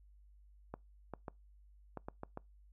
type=clicks; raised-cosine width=1 ms; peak=-28 dBFS; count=7; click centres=0.74 / 1.137 / 1.282 / 1.973 / 2.085 / 2.234 / 2.374 s; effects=noise-tail reverb RT60 0.2 s tail -25 dB re dry + added 50 Hz sine -59 dBFS peak until 2.72 s